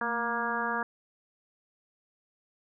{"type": "harmonic tone with a mistuned harmonic", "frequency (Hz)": 235.5, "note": "A#3", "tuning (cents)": 18, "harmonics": [1, 2, 3, 4, 5, 6, 7], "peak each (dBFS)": [-38, -38, -38, -34, -35, -36, -34], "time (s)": [0.01, 0.83], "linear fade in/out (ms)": 2, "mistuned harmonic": 1, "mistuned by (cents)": -61, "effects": []}